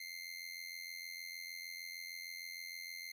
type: tone with amplitude modulation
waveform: 25% pulse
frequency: 2100 Hz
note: C7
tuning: 6 cents sharp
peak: -38 dBFS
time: 0-3.12 s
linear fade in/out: 5 ms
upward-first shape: sine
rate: 86.5 Hz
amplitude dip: 75%
effects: none